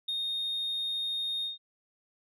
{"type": "tone with ADSR envelope", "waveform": "sine", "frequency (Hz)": 3694, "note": "A#7", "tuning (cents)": -16, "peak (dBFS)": -26, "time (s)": [0.08, 1.58], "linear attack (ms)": 10, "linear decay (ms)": 18, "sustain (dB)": -2, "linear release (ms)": 150, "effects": ["tanh soft clip ceiling -28 dBFS"]}